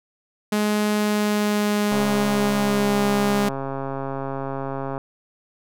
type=tone with pitch glide; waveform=sawtooth; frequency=210 to 204.1 Hz; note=G#3 to G#3; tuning=+19 to -30 cents; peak=-15 dBFS; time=0.52-3.49 s; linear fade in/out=5 ms; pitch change=-49 cents; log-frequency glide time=0.95-3.01 s
type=click train; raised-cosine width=1 ms; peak=-15 dBFS; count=417; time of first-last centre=1.92-4.979 s; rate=136 Hz
effects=none